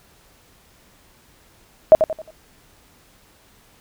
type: tone with echo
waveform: sine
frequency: 632 Hz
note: D#5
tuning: 27 cents sharp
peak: -3 dBFS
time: 1.92-1.95 s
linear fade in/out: 0 ms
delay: 89 ms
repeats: 4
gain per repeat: -9 dB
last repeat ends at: 2.306 s
effects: pink hiss -54 dBFS RMS until 3.8 s